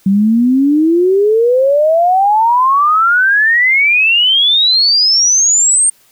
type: exponential sweep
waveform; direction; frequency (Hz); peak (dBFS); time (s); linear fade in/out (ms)
sine; up; 190 to 8810; -7; 0.06-5.9; 5
effects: white hiss -50 dBFS RMS until 6.11 s